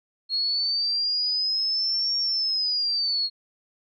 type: linear two-way sweep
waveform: sine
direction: up then down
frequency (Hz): 4279 to 5540 to 4279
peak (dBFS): -22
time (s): 0.29-3.3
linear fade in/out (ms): 50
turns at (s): 2.17
effects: none